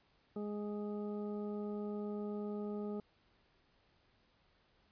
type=harmonic tone; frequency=207.7 Hz; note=G#3; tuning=in tune; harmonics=1 / 2 / 3 / 4 / 6; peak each=-40 / -42 / -52 / -55 / -57 dBFS; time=0.36-3 s; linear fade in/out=2 ms; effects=pink hiss -72 dBFS RMS until 4.91 s + resampled to 11025 Hz